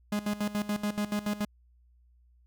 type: tone with tremolo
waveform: 45% pulse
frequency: 207.7 Hz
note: G#3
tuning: in tune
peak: -27 dBFS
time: 0.12-1.45 s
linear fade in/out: 5 ms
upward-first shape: square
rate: 7 Hz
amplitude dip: 80%
effects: added 60 Hz sine -59 dBFS peak until 2.46 s